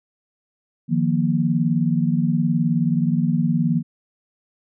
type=chord; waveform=sine; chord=Eb suspended second; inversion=none; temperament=equal with one note detuned; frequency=155.56 / 174.61 / 235.8 Hz; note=Eb3 / F3 / Bb3; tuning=0 / 0 / +20 cents; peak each=-21 dBFS; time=0.88-3.83 s; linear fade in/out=50 ms; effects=none